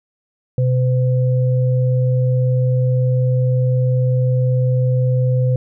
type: tone pair together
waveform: sine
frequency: 127.25 / 509 Hz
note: C3 / C5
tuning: -48 / -48 cents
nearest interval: 2 octaves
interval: 2400 cents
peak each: -13 / -23 dBFS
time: 0.58-5.56 s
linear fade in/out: 2 ms
effects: none